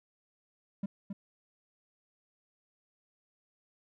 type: tone with echo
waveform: triangle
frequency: 198 Hz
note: G3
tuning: 18 cents sharp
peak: -29 dBFS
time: 0.83-0.86 s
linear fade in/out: 5 ms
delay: 270 ms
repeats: 1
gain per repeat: -5 dB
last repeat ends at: 1.13 s
effects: none